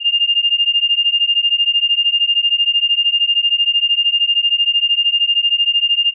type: beating tone pair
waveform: sine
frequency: 2805 / 2818 Hz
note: F7 / F7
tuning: +7 / +15 cents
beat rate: 13 Hz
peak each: -15 dBFS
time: 0-6.14 s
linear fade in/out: 50 ms
effects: none